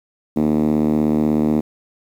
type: tone with band-pass filter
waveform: 5% pulse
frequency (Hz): 76.4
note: D#2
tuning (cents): -31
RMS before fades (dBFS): -17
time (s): 0.36-1.61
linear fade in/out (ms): 10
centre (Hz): 250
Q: 3.2
effects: 8-bit